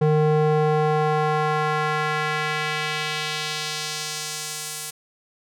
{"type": "tone with band-pass filter sweep", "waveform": "square", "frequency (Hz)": 153, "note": "D#3", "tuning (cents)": -29, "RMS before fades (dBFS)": -23, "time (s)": [0.01, 4.91], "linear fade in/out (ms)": 10, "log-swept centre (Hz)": [370, 10000], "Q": 1.1, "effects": []}